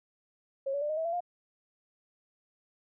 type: tone with pitch steps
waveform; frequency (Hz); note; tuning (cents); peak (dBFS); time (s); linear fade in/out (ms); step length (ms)
sine; 544 / 568.1 / 593.2 / 619.5 / 646.9 / 675.6 / 705.5; C#5 / C#5 / D5 / D#5 / E5 / E5 / F5; -33 / +42 / +17 / -8 / -33 / +42 / +17; -29; 0.66-1.206; 10; 78
effects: none